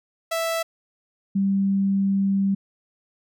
sawtooth / sine tone pair in turn, 659.3 / 196.01 Hz, E5 / G3, 0 / 0 cents, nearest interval octave + major sixth, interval 2100 cents, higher first, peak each -19 / -18 dBFS, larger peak second, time 0.31-0.63 / 1.35-2.55 s, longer second, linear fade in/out 10 ms, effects none

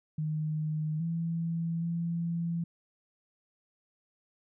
sine tone with pitch steps, 154.5 / 166.3 / 168.7 Hz, D#3 / E3 / E3, -12 / +16 / +40 cents, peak -29 dBFS, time 0.18-2.64 s, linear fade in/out 5 ms, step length 820 ms, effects none

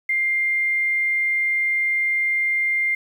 sine tone with quantisation, 2100 Hz, C7, 6 cents sharp, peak -18 dBFS, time 0.09-2.95 s, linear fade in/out 5 ms, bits 8, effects none

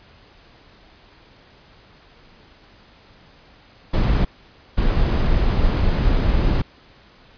brown noise bursts at uneven times, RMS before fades -17 dBFS, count 2, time 3.93-4.25 / 4.77-6.62 s, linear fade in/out 10 ms, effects pink hiss -50 dBFS RMS until 7.37 s + resampled to 11025 Hz

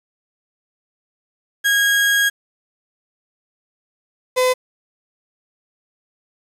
35% pulse tone pair in turn, 1639 / 507.7 Hz, G#6 / B4, -23 / +48 cents, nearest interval octave + minor sixth, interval 2029 cents, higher first, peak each -12 dBFS, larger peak neither, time 1.64-2.3 / 4.36-4.54 s, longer first, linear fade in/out 20 ms, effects resampled to 32000 Hz + 7-bit

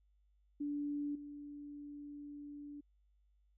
sine tone with level steps, 290.3 Hz, D4, 20 cents flat, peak -36 / -46 dBFS, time 0.6-2.81 s, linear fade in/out 10 ms, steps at 1.15 s, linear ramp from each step 5 ms, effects added 50 Hz sine -69 dBFS peak until 3.57 s

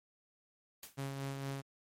white noise with exponential decay, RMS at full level -44 dBFS, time 0.83-1 s, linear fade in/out 2 ms, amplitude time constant 36 ms
sawtooth tone with tremolo, 137.2 Hz, C#3, 17 cents flat, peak -33 dBFS, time 0.97-1.62 s, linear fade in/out 20 ms, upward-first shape sine, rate 4.3 Hz, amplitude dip 35%
effects MP3 64 kbps

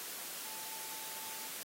sine tone in noise, 880 Hz, A5, in tune, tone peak -53 dBFS, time 0.45-1.47 s, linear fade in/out 0 ms, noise white, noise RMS -44 dBFS, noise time 0-1.63 s, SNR -12 dB, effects high-pass 200 Hz 12 dB/octave + AAC 48 kbps

